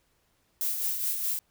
violet noise with tremolo, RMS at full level -28 dBFS, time 0.61-1.39 s, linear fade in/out 0 ms, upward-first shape sine, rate 4.8 Hz, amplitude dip 45%, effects pink hiss -70 dBFS RMS until 1.5 s

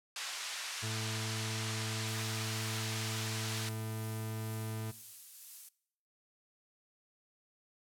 white band-pass noise, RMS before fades -41 dBFS, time 0.16-3.69 s, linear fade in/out 2 ms, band 1000 to 6100 Hz, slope 12 dB/octave
40% pulse tone, 110 Hz, A2, in tune, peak -36 dBFS, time 0.82-4.92 s, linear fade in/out 20 ms
violet noise with tremolo, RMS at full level -45 dBFS, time 2.07-5.69 s, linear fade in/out 5 ms, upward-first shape sine, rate 2.1 Hz, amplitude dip 25%
effects noise-tail reverb RT60 0.7 s tail -22 dB re dry + low-pass 12000 Hz 12 dB/octave

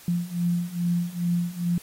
sine beating tone pair, 172.5 / 174.9 Hz, F3 / F3, -21 / +3 cents, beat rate 2.4 Hz, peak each -27 / -25 dBFS, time 0.08-1.78 s, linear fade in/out 2 ms, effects white hiss -48 dBFS RMS until 1.82 s + AAC 48 kbps

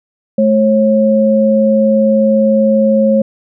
sine tone pair together, 215.6 / 543.3 Hz, A3 / C#5, -35 / -35 cents, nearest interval octave + major third, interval 1600 cents, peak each -10 dBFS, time 0.38-3.22 s, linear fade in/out 5 ms, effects none

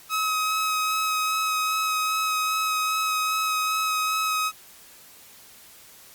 sawtooth tone with vibrato, 1274 Hz, D#6, 41 cents sharp, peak -19 dBFS, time 0.09-4.52 s, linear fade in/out 50 ms, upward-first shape sine, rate 2.5 Hz, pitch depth 12 cents each way, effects white hiss -49 dBFS RMS until 6.14 s + Opus 48 kbps

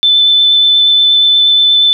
sine tone with vibrato, 3520 Hz, A7, in tune, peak -5 dBFS, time 0.03-1.93 s, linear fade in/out 0 ms, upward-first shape sine, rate 8.4 Hz, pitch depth 9 cents each way, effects none

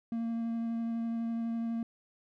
triangle tone with vibrato, 230 Hz, A#3, 23 cents flat, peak -29 dBFS, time 0.12-1.83 s, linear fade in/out 2 ms, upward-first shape triangle, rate 12 Hz, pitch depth 12 cents each way, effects none

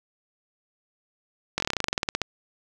slowing click train, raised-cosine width 0.2 ms, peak -7 dBFS, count 17, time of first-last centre 1.58-2.217 s, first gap 21 ms, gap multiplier 1.08, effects none

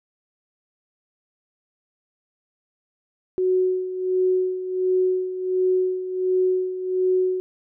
sine tone with tremolo, 370 Hz, F#4, in tune, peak -16 dBFS, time 3.38-7.4 s, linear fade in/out 0 ms, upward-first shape sine, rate 1.4 Hz, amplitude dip 70%, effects none

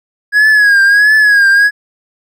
triangle tone with vibrato, 1661.2 Hz, G#6, in tune, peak -3 dBFS, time 0.32-1.71 s, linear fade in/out 50 ms, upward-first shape triangle, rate 1.5 Hz, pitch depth 87 cents each way, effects none

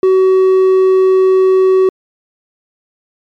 sine tone with hard clipping, 377 Hz, F#4, 32 cents sharp, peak -7 dBFS, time 0.03-1.89 s, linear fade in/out 2 ms, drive 3 dB, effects MP3 96 kbps

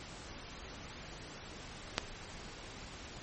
click, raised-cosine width 0.2 ms, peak -11 dBFS, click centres 1.981 s, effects pink hiss -48 dBFS RMS until 3.22 s + MP3 32 kbps

